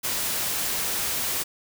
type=noise; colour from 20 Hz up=white; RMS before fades=-27 dBFS; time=0.03-1.44 s; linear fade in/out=20 ms; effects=none